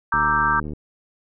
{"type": "chord", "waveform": "sine", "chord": "E half-diminished seventh", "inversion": "second", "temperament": "equal", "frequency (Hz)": [932.3, 1174.7, 1318.5, 1568], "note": ["Bb5", "D6", "E6", "G6"], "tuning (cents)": [0, 0, 0, 0], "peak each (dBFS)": [-23, -21, -25, -21], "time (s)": [0.12, 0.6], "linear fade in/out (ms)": 5}
{"type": "click train", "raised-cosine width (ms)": 3, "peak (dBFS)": -19, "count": 46, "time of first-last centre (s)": [0.14, 0.734], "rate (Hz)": 75.8}
{"effects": []}